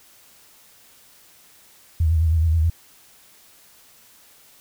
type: tone with vibrato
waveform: sine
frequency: 80.8 Hz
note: E2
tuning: 34 cents flat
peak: -15 dBFS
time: 2-2.7 s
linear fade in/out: 5 ms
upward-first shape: sine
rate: 9.4 Hz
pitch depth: 71 cents each way
effects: white hiss -52 dBFS RMS until 4.6 s